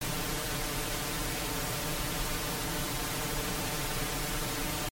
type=noise with comb filter; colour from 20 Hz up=pink; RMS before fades=-33 dBFS; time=0.01-4.89 s; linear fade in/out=5 ms; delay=6.7 ms; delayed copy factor=+0.8; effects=MP3 64 kbps